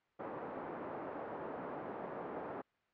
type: band-pass noise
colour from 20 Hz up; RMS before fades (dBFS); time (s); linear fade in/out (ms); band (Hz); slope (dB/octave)
pink; -44; 0.19-2.62; 10; 330 to 1000; 12
effects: white hiss -75 dBFS RMS until 2.93 s + low-pass 2000 Hz 12 dB/octave